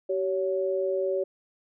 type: tone pair together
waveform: sine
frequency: 383.2 / 561.4 Hz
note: G4 / C#5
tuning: -39 / +22 cents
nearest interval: perfect fifth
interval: 661 cents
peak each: -27 dBFS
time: 0.09-1.24 s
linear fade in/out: 10 ms
effects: none